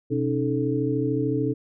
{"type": "tone cluster", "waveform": "sine", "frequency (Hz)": [127, 277.3, 310.8, 435.3], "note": ["B2", "C#4", "D#4", "A4"], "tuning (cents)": [49, 1, -2, -19], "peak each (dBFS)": -27, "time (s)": [0.1, 1.54], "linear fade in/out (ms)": 20, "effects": []}